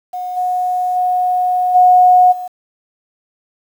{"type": "tone with level steps", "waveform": "sine", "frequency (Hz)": 728, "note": "F#5", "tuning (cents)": -28, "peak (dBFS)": [-20, -14, -12, -5, -22], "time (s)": [0.13, 2.48], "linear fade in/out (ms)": 10, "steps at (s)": [0.36, 0.95, 1.74, 2.31], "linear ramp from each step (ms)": 20, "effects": ["7-bit"]}